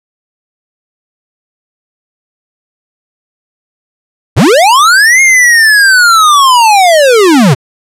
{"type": "linear two-way sweep", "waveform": "square", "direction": "up then down", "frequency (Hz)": [68.2, 2155, 114.1], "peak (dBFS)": -3, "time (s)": [4.36, 7.55], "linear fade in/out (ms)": 20, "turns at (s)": 5.21, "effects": ["low-pass 11000 Hz 12 dB/octave"]}